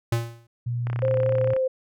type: tone with exponential decay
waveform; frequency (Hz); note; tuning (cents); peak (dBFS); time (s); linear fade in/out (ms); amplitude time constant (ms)
square; 116.54; A#2; 0; -19; 0.12-0.47; 5; 76
type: tone with pitch glide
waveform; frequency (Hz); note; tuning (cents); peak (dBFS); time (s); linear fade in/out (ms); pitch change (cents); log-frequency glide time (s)
sine; 120 to 118.69; B2 to A#2; -49 to +32; -24; 0.66-1.54; 10; -19; 0.98-1.3
type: click train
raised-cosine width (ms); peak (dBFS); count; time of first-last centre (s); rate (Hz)
0.5; -20; 24; 0.87-1.565; 33.1
type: tone with vibrato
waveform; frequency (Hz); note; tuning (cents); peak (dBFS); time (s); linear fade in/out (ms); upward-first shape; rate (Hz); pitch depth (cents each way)
sine; 523.3; C5; 0; -20; 1.02-1.68; 10; triangle; 4.4; 15
effects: none